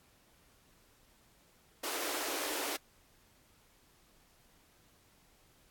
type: high-pass noise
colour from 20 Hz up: pink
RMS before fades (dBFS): -37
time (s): 1.83-2.77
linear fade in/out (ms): 10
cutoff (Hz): 280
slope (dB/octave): 96
effects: pink hiss -66 dBFS RMS until 5.7 s + AAC 64 kbps